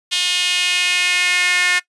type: tone with high-pass filter sweep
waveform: sawtooth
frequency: 358.6 Hz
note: F4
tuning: 46 cents sharp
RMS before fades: -17 dBFS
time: 0.11-1.8 s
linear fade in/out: 20 ms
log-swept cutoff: 3200 to 1900 Hz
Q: 3.1
effects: noise-tail reverb RT60 0.1 s tail -20 dB re dry + resampled to 24000 Hz